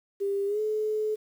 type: tone with pitch glide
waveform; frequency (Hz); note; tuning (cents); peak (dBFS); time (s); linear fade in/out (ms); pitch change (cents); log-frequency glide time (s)
sine; 398.2 to 429.3; G4 to A4; +27 to -43; -25; 0.2-1.16; 20; +130; 0.46-0.6
effects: 9-bit